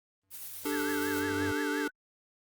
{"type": "tone with exponential growth", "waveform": "square", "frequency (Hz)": 96.4, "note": "G2", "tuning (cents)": -28, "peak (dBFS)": -36, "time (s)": [0.23, 1.52], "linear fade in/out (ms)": 5, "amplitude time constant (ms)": 280}
{"type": "noise with tremolo", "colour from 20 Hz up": "blue", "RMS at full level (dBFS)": -41, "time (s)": [0.3, 1.25], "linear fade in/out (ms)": 50, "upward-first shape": "square", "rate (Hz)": 8.4, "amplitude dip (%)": 25}
{"type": "chord", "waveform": "square", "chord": "D suspended fourth", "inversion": "none", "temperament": "equal", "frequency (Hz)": [293.7, 392, 440], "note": ["D4", "G4", "A4"], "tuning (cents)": [0, 0, 0], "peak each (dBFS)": [-33, -38, -37], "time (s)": [0.65, 1.88], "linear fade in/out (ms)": 5}
{"type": "tone with vibrato", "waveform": "sine", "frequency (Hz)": 1568, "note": "G6", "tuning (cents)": 0, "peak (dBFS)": -36, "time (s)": [0.69, 1.91], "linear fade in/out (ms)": 50, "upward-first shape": "triangle", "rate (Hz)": 5.7, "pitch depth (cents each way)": 160}
{"effects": ["Opus 24 kbps"]}